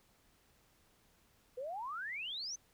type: exponential sweep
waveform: sine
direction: up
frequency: 482.1 to 6300 Hz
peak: -39 dBFS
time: 1.57-2.56 s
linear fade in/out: 10 ms
effects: pink hiss -70 dBFS RMS until 2.73 s

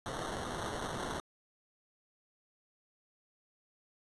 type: noise with sample-and-hold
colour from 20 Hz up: white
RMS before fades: -39 dBFS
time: 0.06-1.2 s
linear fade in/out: 0 ms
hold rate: 2450 Hz
effects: resampled to 24000 Hz

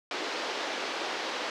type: band-pass noise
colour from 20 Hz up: pink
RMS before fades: -34 dBFS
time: 0.11-1.5 s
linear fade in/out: 2 ms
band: 340 to 5100 Hz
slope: 24 dB/octave
effects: none

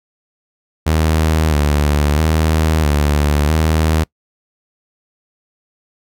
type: tone with vibrato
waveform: sawtooth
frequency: 76.2 Hz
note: D#2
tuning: 36 cents flat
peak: -8 dBFS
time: 0.86-4.04 s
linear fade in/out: 10 ms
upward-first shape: square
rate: 0.76 Hz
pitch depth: 63 cents each way
effects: noise-tail reverb RT60 0.1 s tail -25 dB re dry

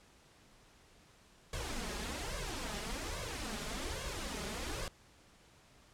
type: noise with flanger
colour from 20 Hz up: pink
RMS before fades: -40 dBFS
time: 1.53-4.88 s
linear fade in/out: 2 ms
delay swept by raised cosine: 1.8 to 4.9 ms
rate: 1.2 Hz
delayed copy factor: +0.8
effects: pink hiss -63 dBFS RMS until 5.93 s + low-pass 9000 Hz 12 dB/octave

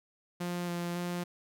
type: tone with vibrato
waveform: sawtooth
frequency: 174.61 Hz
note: F3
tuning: in tune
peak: -29 dBFS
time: 0.4-1.24 s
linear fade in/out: 10 ms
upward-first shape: square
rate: 1.8 Hz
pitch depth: 12 cents each way
effects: none

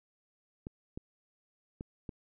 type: clicks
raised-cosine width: 3 ms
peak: -27 dBFS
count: 4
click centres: 0.669 / 0.975 / 1.809 / 2.092 s
effects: none

